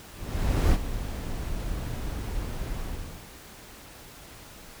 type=noise with ADSR envelope; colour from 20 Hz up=brown; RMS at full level=-20 dBFS; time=0.12-3.33 s; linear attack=610 ms; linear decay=41 ms; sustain=-12 dB; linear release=540 ms; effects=pink hiss -47 dBFS RMS until 4.8 s